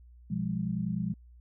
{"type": "chord", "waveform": "sine", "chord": "F diminished", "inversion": "second", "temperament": "equal with one note detuned", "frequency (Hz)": [123.47, 174.61, 204.3], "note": ["Cb3", "F3", "Ab3"], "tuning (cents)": [0, 0, -28], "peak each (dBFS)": [-36, -32, -33], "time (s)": [0.3, 1.14], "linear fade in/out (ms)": 10, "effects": ["added 60 Hz sine -51 dBFS peak until 1.4 s"]}